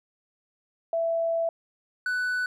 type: tone pair in turn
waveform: sine / triangle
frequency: 664 / 1490.6 Hz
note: E5 / F#6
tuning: +12 / +12 cents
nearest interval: octave + major second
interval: 1400 cents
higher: second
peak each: -23 dBFS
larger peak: neither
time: 0.93-1.49 / 2.06-2.46 s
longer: first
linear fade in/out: 2 ms
effects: none